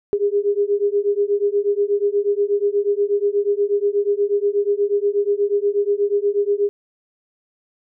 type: beating tone pair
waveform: sine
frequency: 403 / 411.3 Hz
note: G4 / G#4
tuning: +48 / -17 cents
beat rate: 8.3 Hz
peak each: -19 dBFS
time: 0.13-6.69 s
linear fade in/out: 0 ms
effects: none